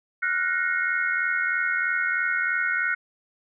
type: chord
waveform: sine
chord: Gb major seventh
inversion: third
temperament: equal with one note detuned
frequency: 1396.9 / 1480 / 1864.7 / 2163 Hz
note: F6 / Gb6 / Bb6 / Db7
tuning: 0 / 0 / 0 / -43 cents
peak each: -29 / -25 / -29 / -29 dBFS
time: 0.22-2.95 s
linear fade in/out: 10 ms
effects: none